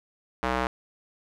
square tone with band-pass filter, 63 Hz, B1, 35 cents sharp, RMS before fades -27 dBFS, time 0.43-0.67 s, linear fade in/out 0 ms, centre 1100 Hz, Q 0.93, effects none

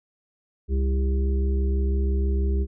harmonic tone with a mistuned harmonic, 66.1 Hz, C2, 18 cents sharp, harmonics 1 / 3 / 5 / 6, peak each -20 / -33 / -37 / -33 dBFS, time 0.68-2.67 s, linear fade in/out 50 ms, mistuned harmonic 1, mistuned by +35 cents, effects none

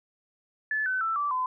sine tone with pitch steps, 1732 / 1516.5 / 1327.9 / 1162.7 / 1018 Hz, A6 / F#6 / E6 / D6 / C6, -28 / +42 / +12 / -18 / -48 cents, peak -25 dBFS, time 0.71-1.46 s, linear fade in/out 2 ms, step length 150 ms, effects none

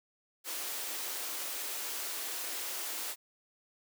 white high-pass noise, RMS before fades -38 dBFS, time 0.44-3.16 s, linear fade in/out 50 ms, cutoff 280 Hz, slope 48 dB/octave, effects none

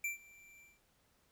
square tone with ADSR envelope, 2349 Hz, D7, in tune, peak -34 dBFS, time 0.04-0.8 s, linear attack 4 ms, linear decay 130 ms, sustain -24 dB, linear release 190 ms, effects pink hiss -73 dBFS RMS until 1.31 s

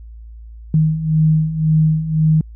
sine beating tone pair, 155.56 / 157.46 Hz, D#3 / D#3, 0 / +21 cents, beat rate 1.9 Hz, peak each -18 / -13 dBFS, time 0.74-2.41 s, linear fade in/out 2 ms, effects added 56 Hz sine -33 dBFS peak until 2.55 s

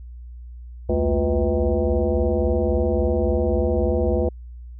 sine tone with frequency modulation, 207.7 Hz, G#3, in tune, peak -17 dBFS, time 0.89-4.29 s, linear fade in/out 5 ms, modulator 144 Hz, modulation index 2.8, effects added 60 Hz sine -35 dBFS peak until 4.79 s

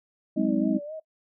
sine tone with vibrato, 606 Hz, D#5, 46 cents flat, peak -34 dBFS, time 0.36-1 s, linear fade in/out 10 ms, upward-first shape sine, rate 3.8 Hz, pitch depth 80 cents each way
sine chord, Ab dominant seventh, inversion third, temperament equal with one note detuned, 185 / 207.7 / 261.6 / 315.7 Hz, Gb3 / Ab3 / C4 / Eb4, 0 / 0 / 0 / +25 cents, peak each -31 / -26 / -26 / -26 dBFS, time 0.36-0.79 s, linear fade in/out 20 ms
effects noise-tail reverb RT60 0.1 s tail -18 dB re dry

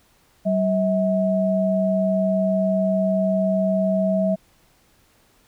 sine tone pair together, 191.4 / 643.8 Hz, G3 / E5, -41 / -41 cents, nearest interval octave + major sixth, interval 2100 cents, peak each -20 dBFS, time 0.45-4.36 s, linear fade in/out 20 ms, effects pink hiss -59 dBFS RMS until 5.47 s

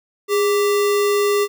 sine tone with sample-and-hold, 410 Hz, G#4, 22 cents flat, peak -14 dBFS, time 0.28-1.48 s, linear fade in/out 50 ms, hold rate 1575 Hz, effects none

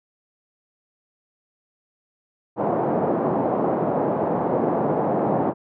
white band-pass noise, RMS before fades -22 dBFS, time 2.56-5.54 s, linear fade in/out 50 ms, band 140 to 790 Hz, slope 24 dB/octave, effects none

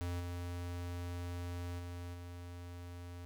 square tone with level steps, 87.8 Hz, F2, 10 cents sharp, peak -37 / -40 / -43 / -46 dBFS, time 0.01-3.25 s, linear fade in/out 0 ms, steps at 0.19 / 1.78 / 2.13 s, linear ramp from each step 20 ms, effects none

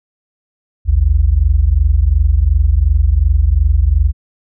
sine tone pair together, 54.94 / 77.7 Hz, A1 / D#2, -2 / -2 cents, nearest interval tritone, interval 600 cents, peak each -11 dBFS, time 0.85-4.13 s, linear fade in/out 50 ms, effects none

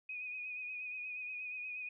sine tone with vibrato, 2489 Hz, D#7, in tune, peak -40 dBFS, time 0.09-1.89 s, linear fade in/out 5 ms, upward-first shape triangle, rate 8.4 Hz, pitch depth 41 cents each way, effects none

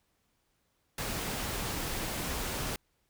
pink noise, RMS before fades -35 dBFS, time 0.98-2.76 s, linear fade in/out 2 ms, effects pink hiss -75 dBFS RMS until 3.09 s

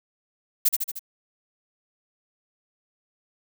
violet noise with echo, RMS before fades -18 dBFS, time 0.65-0.69 s, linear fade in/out 10 ms, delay 76 ms, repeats 4, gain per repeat -4 dB, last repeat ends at 0.994 s, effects none

